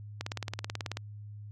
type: click train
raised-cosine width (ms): 0.2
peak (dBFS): -17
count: 15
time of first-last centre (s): 0.21-0.971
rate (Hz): 18.4
effects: added 104 Hz sine -42 dBFS peak until 1.51 s + AAC 64 kbps